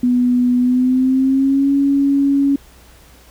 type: tone with pitch glide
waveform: sine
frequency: 246.9 to 278.7 Hz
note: B3 to C#4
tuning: 0 to +9 cents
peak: -11 dBFS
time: 0.03-2.56 s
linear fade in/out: 5 ms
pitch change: +209 cents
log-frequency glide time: 0.58-1.72 s
effects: added 60 Hz sine -45 dBFS peak until 3.3 s + pink hiss -47 dBFS RMS until 3.3 s